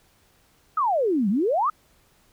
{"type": "exponential two-way sweep", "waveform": "sine", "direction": "down then up", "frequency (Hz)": [1318.5, 184.9, 1318.5], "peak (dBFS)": -19, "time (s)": [0.77, 1.7], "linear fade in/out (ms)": 5, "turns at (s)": 1.29, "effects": ["pink hiss -61 dBFS RMS until 2.32 s"]}